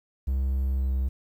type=tone with pitch glide; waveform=triangle; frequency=66.4 to 65.52 Hz; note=C2 to C2; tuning=+26 to +3 cents; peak=-21 dBFS; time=0.27-1.09 s; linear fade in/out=10 ms; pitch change=-23 cents; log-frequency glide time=0.72-0.92 s; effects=10-bit